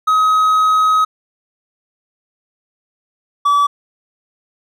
triangle tone pair in turn, 1268 / 1149.3 Hz, D#6 / D6, +32 / -38 cents, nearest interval major second, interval 170 cents, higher first, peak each -8 dBFS, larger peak neither, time 0.07-1.05 / 3.45-3.67 s, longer first, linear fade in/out 10 ms, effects none

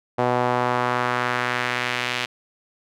sawtooth tone with band-pass filter sweep, 123.47 Hz, B2, in tune, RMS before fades -23 dBFS, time 0.18-2.26 s, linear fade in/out 10 ms, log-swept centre 710 to 2800 Hz, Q 1.4, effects none

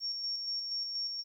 sine tone with tremolo, 5510 Hz, F8, 24 cents flat, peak -32 dBFS, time 0-1.24 s, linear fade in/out 50 ms, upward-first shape square, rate 4.2 Hz, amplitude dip 35%, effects 11-bit

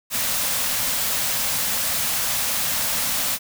white band-stop noise, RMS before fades -23 dBFS, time 0.1-3.39 s, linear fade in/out 50 ms, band 290 to 470 Hz, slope 96 dB/octave, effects none

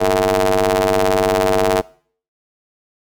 sawtooth ring-modulated tone, 98.1 Hz, G2, 2 cents sharp, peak -6 dBFS, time 0-1.82 s, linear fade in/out 20 ms, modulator 548 Hz, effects noise-tail reverb RT60 0.5 s tail -22 dB re dry

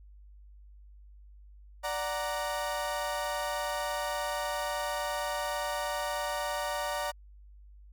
30% pulse chord, D augmented, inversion none, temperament equal, 587.3 / 740 / 932.3 Hz, D5 / F#5 / A#5, 0 / 0 / 0 cents, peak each -32 / -35 / -33 dBFS, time 1.83-7.12 s, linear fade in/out 20 ms, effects added 50 Hz sine -50 dBFS peak until 7.92 s

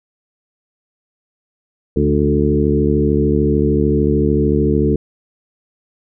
harmonic tone with a mistuned harmonic, 73.42 Hz, D2, in tune, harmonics 1 / 2 / 3 / 4 / 5 / 6, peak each -19 / -19 / -19 / -19 / -19 / -19 dBFS, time 1.96-4.96 s, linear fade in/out 5 ms, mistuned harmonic 3, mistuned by -34 cents, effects none

